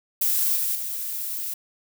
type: noise with level steps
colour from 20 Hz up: violet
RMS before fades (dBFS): -22 / -25 / -30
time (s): 0.21-1.54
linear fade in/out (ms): 5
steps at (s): 0.56 / 0.75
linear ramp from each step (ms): 5
effects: none